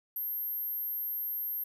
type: tone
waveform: sine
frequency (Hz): 12790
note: G9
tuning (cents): +34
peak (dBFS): -32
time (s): 0.16-1.64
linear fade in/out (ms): 5
effects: none